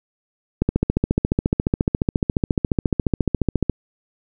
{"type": "click train", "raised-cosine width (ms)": 3, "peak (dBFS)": -4, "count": 45, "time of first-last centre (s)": [0.62, 3.697], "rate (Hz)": 14.3, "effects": []}